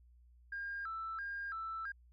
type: tone with vibrato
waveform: sine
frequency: 1461 Hz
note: F#6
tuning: 22 cents flat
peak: -38 dBFS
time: 0.52-1.92 s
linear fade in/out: 5 ms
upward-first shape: square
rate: 1.5 Hz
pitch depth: 170 cents each way
effects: tanh soft clip ceiling -34 dBFS + added 60 Hz sine -60 dBFS peak until 2.12 s